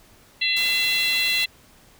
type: harmonic tone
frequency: 676 Hz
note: E5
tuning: 43 cents sharp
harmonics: 3 / 4 / 5 / 6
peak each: -27 / -23 / -27 / -24 dBFS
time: 0.41-1.46 s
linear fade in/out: 10 ms
type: noise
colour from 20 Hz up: white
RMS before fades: -33 dBFS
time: 0.56-1.45 s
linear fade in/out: 10 ms
effects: pink hiss -53 dBFS RMS until 1.99 s